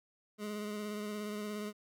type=tone with vibrato; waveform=25% pulse; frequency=209.5 Hz; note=G#3; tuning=15 cents sharp; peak=-34 dBFS; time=0.38-1.73 s; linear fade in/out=50 ms; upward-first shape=sine; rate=17 Hz; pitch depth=24 cents each way; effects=none